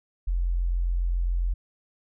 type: tone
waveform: sine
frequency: 43.65 Hz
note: F1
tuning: in tune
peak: -22 dBFS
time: 0.27-1.54 s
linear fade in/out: 10 ms
effects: none